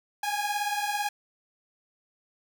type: beating tone pair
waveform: sawtooth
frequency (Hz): 817 / 835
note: G#5 / G#5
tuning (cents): -29 / +9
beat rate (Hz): 18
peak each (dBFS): -26 / -27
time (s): 0.23-1.09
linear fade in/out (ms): 5
effects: none